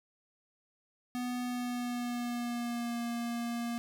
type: tone with pitch glide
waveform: square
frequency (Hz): 246.9 to 235.8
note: B3 to A#3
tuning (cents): 0 to +20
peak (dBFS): -34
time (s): 1.15-3.78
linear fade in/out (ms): 0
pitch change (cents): -80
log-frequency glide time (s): 1.44-3
effects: none

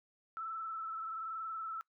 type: tone with frequency modulation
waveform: sine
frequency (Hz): 1318.5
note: E6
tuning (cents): 0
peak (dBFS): -38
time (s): 0.37-1.81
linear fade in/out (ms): 0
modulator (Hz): 21.1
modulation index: 1.4
effects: noise-tail reverb RT60 0.1 s tail -21 dB re dry

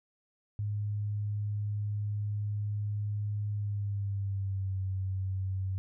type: tone with pitch glide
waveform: sine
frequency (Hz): 103.83 to 95.21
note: G#2 to G2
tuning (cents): 0 to -50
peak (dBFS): -30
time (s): 0.59-5.78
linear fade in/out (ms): 0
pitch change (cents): -150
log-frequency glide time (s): 3.51-4.8
effects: none

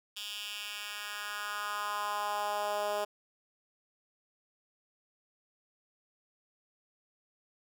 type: tone with high-pass filter sweep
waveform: 10% pulse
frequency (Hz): 206.8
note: G#3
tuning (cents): -7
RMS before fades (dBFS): -36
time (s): 0.16-3.05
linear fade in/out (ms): 10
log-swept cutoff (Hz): 3300 to 540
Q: 2.4
effects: none

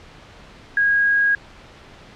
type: tone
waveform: sine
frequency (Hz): 1641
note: G#6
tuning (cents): -21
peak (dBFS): -14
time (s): 0.77-1.35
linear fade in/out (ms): 2
effects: pink hiss -44 dBFS RMS until 2.15 s + low-pass 4000 Hz 12 dB/octave

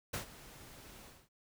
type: noise with ADSR envelope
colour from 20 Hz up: pink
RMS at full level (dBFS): -37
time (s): 0.13-1.29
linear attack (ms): 11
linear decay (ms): 110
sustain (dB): -17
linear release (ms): 250
effects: none

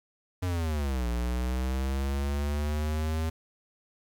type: linear two-way sweep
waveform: square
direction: down then up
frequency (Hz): 92.5 to 58.7 to 80.7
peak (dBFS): -28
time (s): 0.42-3.3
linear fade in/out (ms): 10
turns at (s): 1.08
effects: 9-bit

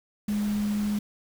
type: tone in noise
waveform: sine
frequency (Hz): 207.7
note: G#3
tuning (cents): 0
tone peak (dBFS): -24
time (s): 0.28-0.99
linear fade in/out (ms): 5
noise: pink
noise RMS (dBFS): -41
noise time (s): 0.28-0.99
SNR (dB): +14
effects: none

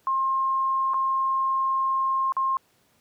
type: tone with dropouts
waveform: sine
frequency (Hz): 1065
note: C6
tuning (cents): +30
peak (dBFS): -21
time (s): 0.07-2.57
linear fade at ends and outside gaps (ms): 1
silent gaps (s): 0.936-0.942 / 2.322-2.367
effects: pink hiss -64 dBFS RMS until 3 s + high-pass 100 Hz 12 dB/octave

